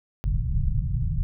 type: low-pass noise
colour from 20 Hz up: pink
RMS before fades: -24 dBFS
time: 0.24-1.23 s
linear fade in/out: 0 ms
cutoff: 160 Hz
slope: 48 dB/octave
effects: none